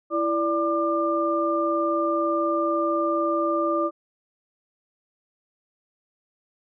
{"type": "tone cluster", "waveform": "sine", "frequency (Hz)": [332.4, 586, 1196], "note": ["E4", "D5", "D6"], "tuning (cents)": [15, -4, 31], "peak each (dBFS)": -25, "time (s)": [0.1, 3.91], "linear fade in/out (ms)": 50, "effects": []}